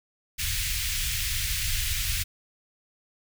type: band-stop noise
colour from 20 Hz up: pink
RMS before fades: -28 dBFS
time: 0.38-2.24 s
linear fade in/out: 20 ms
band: 100 to 2000 Hz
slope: 24 dB/octave
effects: none